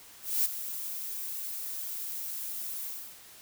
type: noise with ADSR envelope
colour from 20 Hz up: violet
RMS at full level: -25 dBFS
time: 0.22-3.19 s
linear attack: 230 ms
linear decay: 16 ms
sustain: -12 dB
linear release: 340 ms
effects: white hiss -52 dBFS RMS until 3.41 s

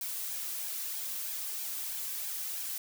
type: noise with flanger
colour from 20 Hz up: blue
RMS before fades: -37 dBFS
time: 0.01-2.78 s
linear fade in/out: 2 ms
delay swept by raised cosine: 1.2 to 2.6 ms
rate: 3.1 Hz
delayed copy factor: +0.5
effects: none

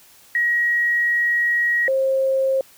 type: tone pair in turn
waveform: sine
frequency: 1900 / 533.2 Hz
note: A#6 / C5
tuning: +33 / +33 cents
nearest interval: octave + minor seventh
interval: 2200 cents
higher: first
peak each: -16 dBFS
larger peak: neither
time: 0.35-1.88 / 1.88-2.61 s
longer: first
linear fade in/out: 2 ms
effects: white hiss -50 dBFS RMS until 2.77 s

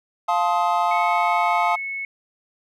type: chord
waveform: triangle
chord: F dominant seventh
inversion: none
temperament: just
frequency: 698.5 / 873.1 / 1047.7 / 1257.2 Hz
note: F5 / A5 / C6 / Eb6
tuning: 0 / -14 / +2 / +18 cents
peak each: -20 / -20 / -24 / -23 dBFS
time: 0.28-1.76 s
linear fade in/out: 10 ms
type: tone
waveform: sine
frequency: 2200 Hz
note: C#7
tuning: 14 cents flat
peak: -26 dBFS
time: 0.91-2.05 s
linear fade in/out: 2 ms
effects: none

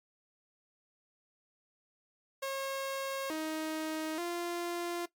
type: tone with pitch steps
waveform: sawtooth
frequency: 542 / 314.1 / 346.4 Hz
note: C#5 / D#4 / F4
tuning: -39 / +16 / -14 cents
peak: -30 dBFS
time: 2.42-5.06 s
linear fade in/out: 10 ms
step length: 880 ms
effects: noise-tail reverb RT60 0.1 s tail -17 dB re dry + MP3 96 kbps

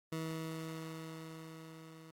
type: tone with level ramp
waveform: 20% pulse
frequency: 160.9 Hz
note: E3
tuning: 42 cents flat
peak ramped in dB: -32 to -48 dBFS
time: 0.12-2.11 s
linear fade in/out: 5 ms
effects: AAC 48 kbps

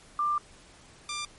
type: tone pair in turn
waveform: sine / 10% pulse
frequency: 1188 / 1188 Hz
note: D6 / D6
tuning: +20 / +20 cents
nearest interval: unison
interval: 0 cents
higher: neither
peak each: -24 dBFS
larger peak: neither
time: 0.19-0.38 / 1.09-1.25 s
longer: first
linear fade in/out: 2 ms
effects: pink hiss -54 dBFS RMS until 1.38 s + MP3 48 kbps

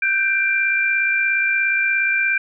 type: tone cluster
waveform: sine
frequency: 1513 / 1570 / 2370 Hz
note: F#6 / G6 / D7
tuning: +38 / +2 / +15 cents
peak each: -27 / -20 / -18 dBFS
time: 0.02-2.38 s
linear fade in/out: 5 ms
effects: none

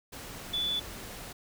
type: tone in noise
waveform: sine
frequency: 3464 Hz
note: A7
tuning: 28 cents flat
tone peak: -28 dBFS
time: 0.53-0.8 s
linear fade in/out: 10 ms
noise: pink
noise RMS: -43 dBFS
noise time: 0.12-1.33 s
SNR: +12 dB
effects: none

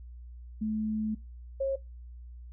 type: tone pair in turn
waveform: sine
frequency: 216.3 / 541.9 Hz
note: A3 / C#5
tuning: -29 / -39 cents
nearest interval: octave + major third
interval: 1590 cents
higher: second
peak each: -28 / -26 dBFS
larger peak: second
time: 0.61-1.15 / 1.6-1.76 s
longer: first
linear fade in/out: 10 ms
effects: noise-tail reverb RT60 0.2 s tail -22 dB re dry + added 60 Hz sine -43 dBFS peak until 2.52 s

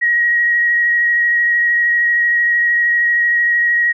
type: tone with vibrato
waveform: sine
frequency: 1897 Hz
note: A#6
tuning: 30 cents sharp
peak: -11 dBFS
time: 0.01-3.93 s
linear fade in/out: 20 ms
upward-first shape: sine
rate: 13 Hz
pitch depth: 12 cents each way
effects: none

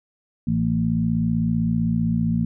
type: harmonic tone with a mistuned harmonic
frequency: 55.6 Hz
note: A1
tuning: 19 cents sharp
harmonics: 1 / 2 / 3 / 4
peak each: -34 / -26 / -22 / -22 dBFS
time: 0.47-2.45 s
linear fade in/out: 5 ms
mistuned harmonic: 4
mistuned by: +36 cents
effects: none

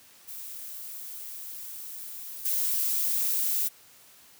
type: noise with level steps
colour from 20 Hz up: violet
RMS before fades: -40 / -27 dBFS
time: 0.27-3.69 s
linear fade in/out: 20 ms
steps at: 2.45 s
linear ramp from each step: 5 ms
effects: white hiss -55 dBFS RMS until 4.39 s + high-pass 60 Hz 12 dB/octave

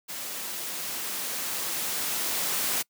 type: noise with level ramp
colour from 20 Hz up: white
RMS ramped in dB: -36 to -27 dBFS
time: 0.08-2.83 s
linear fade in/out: 20 ms
effects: noise-tail reverb RT60 0.1 s tail -25 dB re dry + high-pass 150 Hz 12 dB/octave

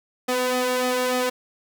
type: tone with flanger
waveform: sawtooth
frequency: 251.7 Hz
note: B3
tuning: 33 cents sharp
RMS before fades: -23 dBFS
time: 0.28-1.3 s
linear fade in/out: 10 ms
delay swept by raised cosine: 1.6 to 2.2 ms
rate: 3.4 Hz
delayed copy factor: +0.75
effects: none

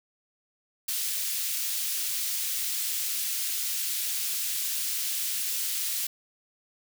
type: high-pass noise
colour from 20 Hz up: white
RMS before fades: -30 dBFS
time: 0.88-6.07 s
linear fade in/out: 5 ms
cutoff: 2800 Hz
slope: 12 dB/octave
effects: none

